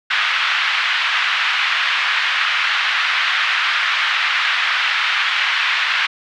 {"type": "band-pass noise", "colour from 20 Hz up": "pink", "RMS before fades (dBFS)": -18, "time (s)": [0.1, 6.07], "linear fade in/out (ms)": 10, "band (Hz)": [1300, 3400], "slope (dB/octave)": 24, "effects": []}